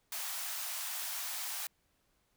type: high-pass noise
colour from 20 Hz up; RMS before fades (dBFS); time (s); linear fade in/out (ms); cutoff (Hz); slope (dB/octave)
white; -39; 0.12-1.67; 2; 650; 48
effects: pink hiss -75 dBFS RMS until 2.36 s